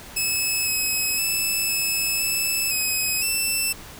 10% pulse tone with pitch steps, 2593 / 2559 / 2621 / 2600 / 2623 / 2535 / 2665 Hz, E7 / D#7 / E7 / E7 / E7 / D#7 / E7, -29 / +48 / -11 / -24 / -9 / +32 / +18 cents, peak -13 dBFS, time 0.16-3.73 s, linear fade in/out 10 ms, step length 510 ms, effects pink hiss -41 dBFS RMS until 3.99 s

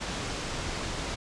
pink low-pass noise, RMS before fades -34 dBFS, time 0-1.16 s, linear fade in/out 20 ms, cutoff 7500 Hz, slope 24 dB/octave, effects resampled to 24000 Hz

